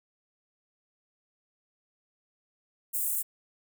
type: high-pass noise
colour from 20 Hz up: white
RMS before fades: -30 dBFS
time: 2.93-3.23 s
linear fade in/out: 20 ms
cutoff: 7900 Hz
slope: 48 dB/octave
effects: none